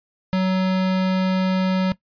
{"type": "tone", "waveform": "square", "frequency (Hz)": 187.1, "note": "F#3", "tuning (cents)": 20, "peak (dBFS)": -18, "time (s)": [0.33, 1.92], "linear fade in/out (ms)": 0, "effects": ["noise-tail reverb RT60 0.1 s tail -18 dB re dry", "resampled to 11025 Hz"]}